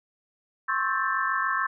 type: tone cluster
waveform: sine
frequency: 1060 / 1107 / 1308 / 1582 / 1767 Hz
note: C6 / C#6 / E6 / G6 / A6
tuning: +22 / -3 / -14 / +15 / +7 cents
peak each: -30 dBFS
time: 0.68-1.67 s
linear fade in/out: 10 ms
effects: none